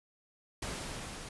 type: noise with level ramp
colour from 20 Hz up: pink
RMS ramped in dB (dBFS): -38 to -45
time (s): 0.62-1.29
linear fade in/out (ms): 5
effects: resampled to 24000 Hz